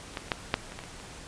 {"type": "clicks", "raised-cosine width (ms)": 0.3, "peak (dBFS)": [-30, -16, -29, -9, -7, -27, -22, -26, -29], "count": 9, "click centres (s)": [0.138, 0.172, 0.283, 0.318, 0.541, 0.721, 0.79, 0.838, 1], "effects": ["pink hiss -45 dBFS RMS until 1.27 s", "resampled to 22050 Hz"]}